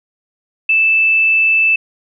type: tone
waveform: sine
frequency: 2637 Hz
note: E7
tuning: in tune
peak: -9 dBFS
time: 0.69-1.76 s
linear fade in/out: 5 ms
effects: none